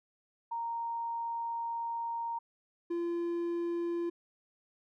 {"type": "tone pair in turn", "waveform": ["sine", "triangle"], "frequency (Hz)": [929, 342.6], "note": ["A#5", "F4"], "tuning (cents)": [-6, -33], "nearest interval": "octave + perfect fourth", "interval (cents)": 1727, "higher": "first", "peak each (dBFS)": [-33, -29], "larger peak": "second", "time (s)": [[0.51, 2.39], [2.9, 4.1]], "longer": "first", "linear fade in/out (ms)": 10, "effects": []}